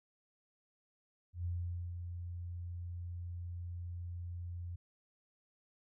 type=tone with ADSR envelope; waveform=sine; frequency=87.31 Hz; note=F2; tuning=in tune; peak=-34 dBFS; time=1.33-4.76 s; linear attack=120 ms; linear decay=480 ms; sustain=-6 dB; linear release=7 ms; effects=none

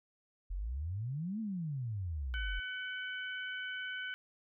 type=exponential two-way sweep; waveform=sine; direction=up then down; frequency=41.43 to 228.1 to 41.43 Hz; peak=-35 dBFS; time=0.5-2.6 s; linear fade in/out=10 ms; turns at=1.4 s
type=harmonic tone; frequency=753 Hz; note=F#5; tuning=30 cents sharp; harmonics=2 / 3 / 4; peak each=-39 / -48 / -45 dBFS; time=2.34-4.14 s; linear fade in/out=0 ms
effects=none

